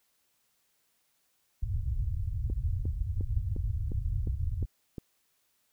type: low-pass noise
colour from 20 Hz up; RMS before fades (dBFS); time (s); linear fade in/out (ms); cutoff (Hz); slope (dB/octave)
white; -31; 1.62-4.66; 10; 110; 48
type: click train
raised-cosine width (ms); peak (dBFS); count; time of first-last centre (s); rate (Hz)
3; -25; 8; 2.5-4.982; 2.82
effects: white hiss -73 dBFS RMS until 5.72 s